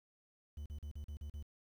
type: tone bursts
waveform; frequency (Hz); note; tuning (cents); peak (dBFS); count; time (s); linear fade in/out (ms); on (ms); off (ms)
triangle; 73.42; D2; 0; -40; 7; 0.57-1.428; 5; 90; 38
effects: 11-bit